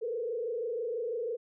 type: tone with frequency modulation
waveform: sine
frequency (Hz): 466.2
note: A#4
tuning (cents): 0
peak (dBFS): -31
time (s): 0.01-1.37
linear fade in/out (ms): 20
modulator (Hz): 26.1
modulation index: 1.3
effects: none